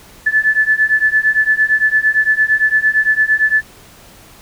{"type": "beating tone pair", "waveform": "sine", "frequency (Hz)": [1735, 1743.8], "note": ["A6", "A6"], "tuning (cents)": [-25, -16], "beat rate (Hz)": 8.8, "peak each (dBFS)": [-14, -13], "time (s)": [0.26, 3.62], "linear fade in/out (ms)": 10, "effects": ["pink hiss -42 dBFS RMS until 4.41 s"]}